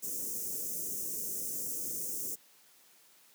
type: band-stop noise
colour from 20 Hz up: white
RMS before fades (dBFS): -37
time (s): 0.02-2.36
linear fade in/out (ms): 20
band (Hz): 520 to 5900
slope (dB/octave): 48
effects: white hiss -62 dBFS RMS until 3.34 s + high-pass 150 Hz 12 dB/octave